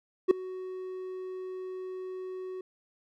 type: tone with ADSR envelope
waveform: triangle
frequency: 371.9 Hz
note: F#4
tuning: 9 cents sharp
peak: -12 dBFS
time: 0.28-2.61 s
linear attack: 29 ms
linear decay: 4 ms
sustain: -22 dB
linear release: 3 ms
effects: none